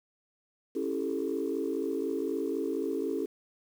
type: chord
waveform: sine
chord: A dominant seventh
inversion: first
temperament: just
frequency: 275 / 330 / 396 / 440 Hz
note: C#4 / E4 / G4 / A4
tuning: -14 / +2 / +18 / 0 cents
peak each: -34 dBFS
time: 0.75-3.26 s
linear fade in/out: 10 ms
effects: tanh soft clip ceiling -20 dBFS + 9-bit